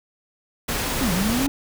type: noise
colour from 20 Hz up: pink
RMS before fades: -25 dBFS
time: 0.68-1.47 s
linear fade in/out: 10 ms
type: linear two-way sweep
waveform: triangle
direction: down then up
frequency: 286.5 to 164.81 to 286.5 Hz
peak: -19 dBFS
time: 1.01-1.48 s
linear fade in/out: 0 ms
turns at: 1.12 s
effects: none